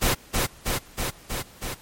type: noise with echo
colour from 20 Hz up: pink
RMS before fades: -21 dBFS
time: 0.01-0.15 s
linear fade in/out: 20 ms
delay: 320 ms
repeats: 5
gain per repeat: -2 dB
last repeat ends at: 1.75 s
effects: pink hiss -49 dBFS RMS until 1.81 s + MP3 64 kbps